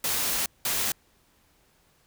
white noise bursts at uneven times, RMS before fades -27 dBFS, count 2, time 0.04-0.46 / 0.65-0.92 s, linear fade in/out 2 ms, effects pink hiss -64 dBFS RMS until 2.06 s

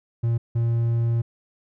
triangle tone pair in turn, 116.54 / 116.54 Hz, A#2 / A#2, 0 / 0 cents, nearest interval unison, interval 0 cents, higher neither, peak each -17 dBFS, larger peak neither, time 0.23-0.38 / 0.55-1.22 s, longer second, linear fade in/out 10 ms, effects none

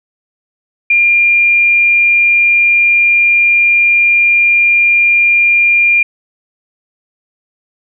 sine tone, 2400 Hz, D7, 37 cents sharp, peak -6 dBFS, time 0.9-6.03 s, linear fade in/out 5 ms, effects none

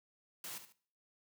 white noise with echo, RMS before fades -45 dBFS, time 0.44-0.58 s, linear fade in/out 2 ms, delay 72 ms, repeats 2, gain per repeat -10 dB, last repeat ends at 0.724 s, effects noise-tail reverb RT60 0.5 s tail -20 dB re dry + high-pass 100 Hz 12 dB/octave

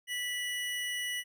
square tone pair together, 1966 / 2932 Hz, B6 / F#7, -8 / -16 cents, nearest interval perfect fifth, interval 692 cents, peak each -36 / -37 dBFS, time 0.07-1.24 s, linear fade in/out 50 ms, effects none

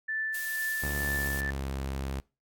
sine tone with tremolo, 1760 Hz, A6, in tune, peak -28 dBFS, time 0.08-1.51 s, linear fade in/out 10 ms, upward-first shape triangle, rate 2.1 Hz, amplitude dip 40%
blue noise, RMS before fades -38 dBFS, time 0.34-1.41 s, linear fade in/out 5 ms
sawtooth tone with pitch glide, 71.5 to 67.49 Hz, D2 to C#2, -46 to -46 cents, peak -28 dBFS, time 0.83-2.2 s, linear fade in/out 0 ms, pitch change -100 cents, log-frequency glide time 0.97-1.69 s
effects noise-tail reverb RT60 0.3 s tail -25 dB re dry + AAC 64 kbps

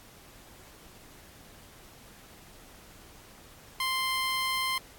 15% pulse tone, 1046 Hz, C6, 1 cent flat, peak -21 dBFS, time 3.8-4.78 s, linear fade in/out 2 ms, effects pink hiss -53 dBFS RMS until 4.98 s + AAC 64 kbps

